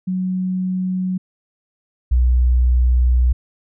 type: tone pair in turn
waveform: sine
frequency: 185 / 61.74 Hz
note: F#3 / B1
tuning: 0 / 0 cents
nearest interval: octave + perfect fifth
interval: 1900 cents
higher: first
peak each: -18 / -11 dBFS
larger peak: second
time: 0.07-1.18 / 2.11-3.33 s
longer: second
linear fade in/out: 10 ms
effects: none